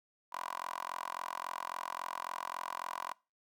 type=tone with high-pass filter; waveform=10% pulse; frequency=43.65 Hz; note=F1; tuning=in tune; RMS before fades=-41 dBFS; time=0.32-3.13 s; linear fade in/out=10 ms; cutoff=960 Hz; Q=7.6; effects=noise-tail reverb RT60 0.3 s tail -24 dB re dry